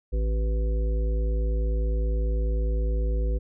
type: harmonic tone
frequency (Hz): 54.7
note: A1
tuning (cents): -9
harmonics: 1 / 3 / 5 / 7 / 9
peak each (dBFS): -22 / -39 / -42 / -39 / -37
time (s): 0.12-3.39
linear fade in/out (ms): 20
effects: none